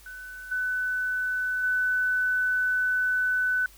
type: tone with level steps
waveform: sine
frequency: 1500 Hz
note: F#6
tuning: 23 cents sharp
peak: -38 / -25 / -22 dBFS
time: 0.06-3.66 s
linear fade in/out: 2 ms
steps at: 0.51 / 1.63 s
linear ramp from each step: 10 ms
effects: added 50 Hz sine -53 dBFS peak until 3.77 s + white hiss -54 dBFS RMS until 3.77 s